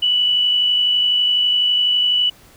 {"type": "tone with amplitude modulation", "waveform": "sine", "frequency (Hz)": 2960, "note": "F#7", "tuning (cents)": 0, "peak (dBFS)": -12, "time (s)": [0.02, 2.3], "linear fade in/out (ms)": 10, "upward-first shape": "sine", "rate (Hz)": 52, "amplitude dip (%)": 30, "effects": ["pink hiss -48 dBFS RMS until 2.56 s"]}